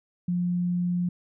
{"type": "tone", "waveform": "sine", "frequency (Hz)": 176.9, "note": "F3", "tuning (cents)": 23, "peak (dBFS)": -23, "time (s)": [0.28, 1.09], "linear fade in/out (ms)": 5, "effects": []}